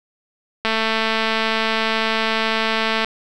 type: click train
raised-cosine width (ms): 0.3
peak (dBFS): -4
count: 533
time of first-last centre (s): 0.65-3.046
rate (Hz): 222
effects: none